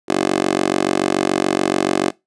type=tone with high-pass filter; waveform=10% pulse; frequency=46.97 Hz; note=F#1; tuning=27 cents sharp; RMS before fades=-18 dBFS; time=0.08-2.11 s; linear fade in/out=20 ms; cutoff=380 Hz; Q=2.9; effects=noise-tail reverb RT60 0.2 s tail -22 dB re dry + resampled to 22050 Hz